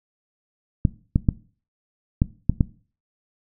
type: clicks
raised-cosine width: 5 ms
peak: -4 dBFS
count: 6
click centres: 0.852 / 1.159 / 1.288 / 2.219 / 2.496 / 2.608 s
effects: noise-tail reverb RT60 0.4 s tail -19 dB re dry